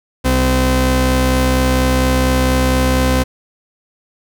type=tone pair together; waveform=sawtooth; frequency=64.3 / 257.2 Hz; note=C2 / C4; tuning=-30 / -30 cents; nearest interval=2 octaves; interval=2400 cents; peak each=-10 dBFS; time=0.24-3.24 s; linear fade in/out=20 ms; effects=none